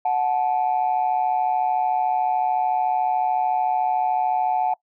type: tone pair together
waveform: sine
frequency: 736 / 869.7 Hz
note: F#5 / A5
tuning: -9 / -20 cents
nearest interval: minor third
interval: 289 cents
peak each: -19 / -22 dBFS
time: 0.05-4.74 s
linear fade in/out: 5 ms
effects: noise-tail reverb RT60 0.1 s tail -23 dB re dry + tanh soft clip ceiling -13 dBFS